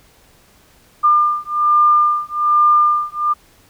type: beating tone pair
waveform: sine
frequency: 1200 / 1201.2 Hz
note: D6 / D6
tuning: +37 / +39 cents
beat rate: 1.2 Hz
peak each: -14 dBFS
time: 1.03-3.34 s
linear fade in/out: 20 ms
effects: pink hiss -51 dBFS RMS until 3.69 s